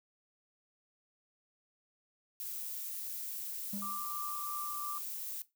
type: noise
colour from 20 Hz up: violet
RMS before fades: -41 dBFS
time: 2.4-5.42 s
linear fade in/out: 0 ms
type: tone with exponential decay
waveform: triangle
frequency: 201.7 Hz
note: G3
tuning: 50 cents sharp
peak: -34 dBFS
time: 3.73-4.09 s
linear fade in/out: 5 ms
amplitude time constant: 77 ms
type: tone with tremolo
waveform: sine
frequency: 1180 Hz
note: D6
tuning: 8 cents sharp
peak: -38 dBFS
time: 3.82-4.98 s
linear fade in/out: 2 ms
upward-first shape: triangle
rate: 3 Hz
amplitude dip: 25%
effects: noise-tail reverb RT60 0.2 s tail -17 dB re dry